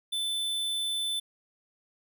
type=tone; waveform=square; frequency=3520 Hz; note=A7; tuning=in tune; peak=-29 dBFS; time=0.12-1.2 s; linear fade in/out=10 ms; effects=none